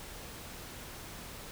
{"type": "silence", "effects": ["pink hiss -46 dBFS RMS until 1.51 s"]}